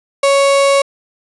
35% pulse tone, 555 Hz, C#5, 2 cents sharp, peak -7 dBFS, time 0.23-0.82 s, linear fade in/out 5 ms, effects resampled to 24000 Hz + 8-bit

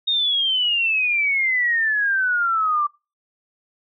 sine exponential sweep, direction down, 3729 to 1165 Hz, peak -17 dBFS, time 0.07-2.87 s, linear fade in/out 10 ms, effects noise-tail reverb RT60 0.3 s tail -25 dB re dry

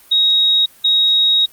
sine tone pair in turn, 3780 / 3780 Hz, A#7 / A#7, +23 / +23 cents, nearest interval unison, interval 0 cents, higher neither, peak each -10 dBFS, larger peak neither, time 0.11-0.66 / 0.84-1.46 s, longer second, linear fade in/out 10 ms, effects white hiss -46 dBFS RMS until 1.52 s + Opus 32 kbps

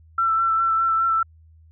sine tone with vibrato, 1338 Hz, E6, 25 cents sharp, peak -17 dBFS, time 0.18-1.23 s, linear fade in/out 5 ms, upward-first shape sine, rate 4.9 Hz, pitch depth 20 cents each way, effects added 80 Hz sine -48 dBFS peak until 1.71 s

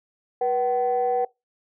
sine tone pair together, 485.6 / 760 Hz, B4 / F#5, -29 / +46 cents, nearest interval minor sixth, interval 775 cents, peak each -22 dBFS, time 0.41-1.25 s, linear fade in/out 5 ms, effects noise-tail reverb RT60 0.2 s tail -22 dB re dry + tanh soft clip ceiling -14 dBFS

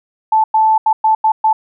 sine tone bursts at uneven times, 876 Hz, A5, 8 cents flat, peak -8 dBFS, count 6, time 0.32-0.44 / 0.54-0.78 / 0.86-0.93 / 1.04-1.15 / 1.24-1.32 / 1.44-1.53 s, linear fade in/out 5 ms, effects none

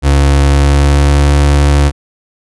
35% pulse tone with pitch glide, 70.2 to 71.68 Hz, C#2 to D2, +22 to -41 cents, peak -4 dBFS, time 0.02-1.92 s, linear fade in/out 50 ms, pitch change +37 cents, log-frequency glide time 0.34-1.3 s, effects resampled to 24000 Hz

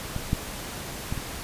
clicks, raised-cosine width 5 ms, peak -18 / -10 / -17 / -21 dBFS, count 4, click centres 0.163 / 0.331 / 1.125 / 1.177 s, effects pink hiss -36 dBFS RMS until 1.43 s + resampled to 32000 Hz

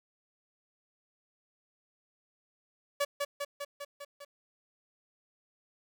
sawtooth tone with echo, 571 Hz, D5, 49 cents flat, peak -23 dBFS, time 3-3.05 s, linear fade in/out 10 ms, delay 200 ms, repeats 6, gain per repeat -3 dB, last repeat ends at 4.25 s, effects 10-bit

